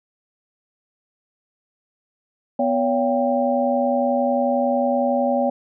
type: tone cluster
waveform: sine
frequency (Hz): 247.4 / 566 / 698 / 789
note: B3 / C#5 / F5 / G5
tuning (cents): +3 / +36 / -1 / +11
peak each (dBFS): -22 / -20 / -27 / -24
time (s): 2.59-5.5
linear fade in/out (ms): 5
effects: none